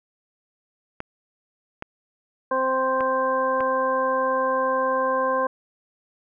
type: clicks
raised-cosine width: 0.5 ms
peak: -16 dBFS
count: 4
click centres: 1.004 / 1.824 / 3.007 / 3.606 s
type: harmonic tone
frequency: 261.6 Hz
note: C4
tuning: in tune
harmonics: 1 / 2 / 3 / 4 / 6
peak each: -33 / -23 / -34 / -23 / -31 dBFS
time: 2.51-5.47 s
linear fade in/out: 5 ms
effects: none